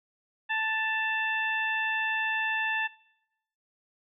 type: harmonic tone with a mistuned harmonic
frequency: 880 Hz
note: A5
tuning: in tune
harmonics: 1 / 2 / 3 / 4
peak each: -33 / -28 / -33 / -41 dBFS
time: 0.49-2.88 s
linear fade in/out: 20 ms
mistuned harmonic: 3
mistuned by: +21 cents
effects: noise-tail reverb RT60 0.9 s tail -23 dB re dry